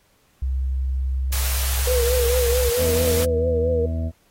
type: tone with pitch glide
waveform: sine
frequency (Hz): 65.5 to 65.99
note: C2 to C2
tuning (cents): +2 to +15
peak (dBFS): -20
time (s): 0.42-2.7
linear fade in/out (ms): 5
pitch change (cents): +13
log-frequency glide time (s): 1.63-1.76
type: band-stop noise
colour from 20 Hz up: white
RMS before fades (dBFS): -27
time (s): 1.32-3.25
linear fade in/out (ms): 5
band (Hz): 100 to 460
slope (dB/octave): 24
type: tone with vibrato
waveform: sine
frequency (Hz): 487.7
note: B4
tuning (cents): -22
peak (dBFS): -19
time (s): 1.87-3.86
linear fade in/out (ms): 5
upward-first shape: triangle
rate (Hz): 4.5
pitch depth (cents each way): 79
type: harmonic tone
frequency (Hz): 81.5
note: E2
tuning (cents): -19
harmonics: 1 / 2 / 3 / 4 / 6 / 7 / 8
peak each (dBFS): -22 / -36 / -31 / -41 / -46 / -43 / -36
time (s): 2.77-4.12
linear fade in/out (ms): 50
effects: pink hiss -61 dBFS RMS until 4.3 s + AAC 48 kbps